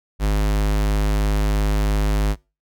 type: tone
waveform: square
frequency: 51.5 Hz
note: G#1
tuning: 14 cents flat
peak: -17 dBFS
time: 0.19-2.36 s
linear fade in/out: 50 ms
effects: noise-tail reverb RT60 0.3 s tail -25 dB re dry